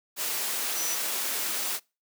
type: tone in noise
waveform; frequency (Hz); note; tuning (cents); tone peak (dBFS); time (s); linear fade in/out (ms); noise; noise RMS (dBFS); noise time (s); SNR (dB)
sine; 5920; F#8; 0; -31; 0.74-0.98; 50; white; -30; 0.16-1.8; -4
effects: noise-tail reverb RT60 0.3 s tail -26 dB re dry + high-pass 300 Hz 12 dB/octave